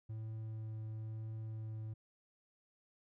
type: tone with vibrato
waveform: triangle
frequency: 110 Hz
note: A2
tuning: in tune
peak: -39 dBFS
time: 0.09-1.94 s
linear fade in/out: 10 ms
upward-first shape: triangle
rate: 1 Hz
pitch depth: 9 cents each way
effects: none